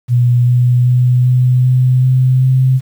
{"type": "tone with pitch steps", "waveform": "sine", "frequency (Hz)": [121.9, 123.25, 124.61, 125.98, 127.37, 128.78, 130.2], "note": ["B2", "B2", "B2", "B2", "C3", "C3", "C3"], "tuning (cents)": [-22, -3, 16, 35, -46, -27, -8], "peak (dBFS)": -7, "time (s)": [0.08, 2.81], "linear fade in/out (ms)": 50, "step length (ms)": 390, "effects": ["7-bit"]}